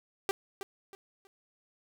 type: tone with echo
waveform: sawtooth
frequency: 392 Hz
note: G4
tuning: in tune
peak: -23 dBFS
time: 0.29-0.31 s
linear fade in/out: 0 ms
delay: 320 ms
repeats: 3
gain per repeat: -10 dB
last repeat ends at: 1.27 s
effects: none